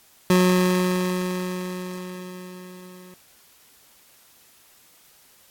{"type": "tone with level ramp", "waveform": "25% pulse", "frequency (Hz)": 182.2, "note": "F#3", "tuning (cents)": -26, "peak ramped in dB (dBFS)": [-10, -40], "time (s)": [0.3, 3.14], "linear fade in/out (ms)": 2, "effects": ["white hiss -55 dBFS RMS until 5.5 s", "AAC 64 kbps"]}